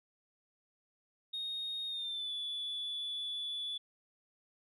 sine tone with pitch glide, 3718 to 3449 Hz, A#7 to A7, -5 to -35 cents, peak -35 dBFS, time 1.33-3.78 s, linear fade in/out 10 ms, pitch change -130 cents, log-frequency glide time 1.87-2.33 s, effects tanh soft clip ceiling -33 dBFS

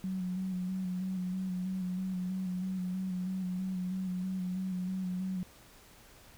sine tone with vibrato, 185 Hz, F#3, in tune, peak -32 dBFS, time 0.04-5.43 s, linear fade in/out 0 ms, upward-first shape square, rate 3.1 Hz, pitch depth 28 cents each way, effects pink hiss -57 dBFS RMS until 6.37 s

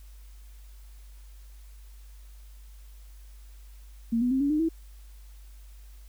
sine tone with pitch steps, 230.2 / 246.7 / 264.4 / 283.4 / 303.8 / 325.6 Hz, A#3 / B3 / C4 / C#4 / D#4 / E4, -22 / -2 / +18 / +38 / -41 / -21 cents, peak -22 dBFS, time 4.12-4.69 s, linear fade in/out 10 ms, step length 95 ms, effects added 50 Hz sine -45 dBFS peak until 6.08 s + white hiss -61 dBFS RMS until 6.08 s

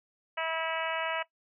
harmonic tone, 324.5 Hz, E4, 27 cents flat, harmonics 2 / 3 / 4 / 5 / 6 / 7 / 8 / 9, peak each -35 / -37 / -38 / -39 / -40 / -40 / -41 / -42 dBFS, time 0.37-1.23 s, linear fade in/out 10 ms, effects noise-tail reverb RT60 0.1 s tail -17 dB re dry

